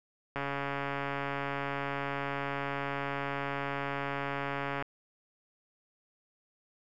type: click train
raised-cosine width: 0.5 ms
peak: -19 dBFS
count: 626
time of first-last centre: 0.36-4.824 s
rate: 140 Hz
effects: none